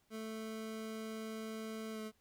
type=tone with pitch glide; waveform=25% pulse; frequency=220.3 to 217.1 Hz; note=A3 to A3; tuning=+2 to -23 cents; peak=-38 dBFS; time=0.1-2.12 s; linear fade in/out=50 ms; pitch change=-25 cents; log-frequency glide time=1.92-2 s; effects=pink hiss -75 dBFS RMS until 2.2 s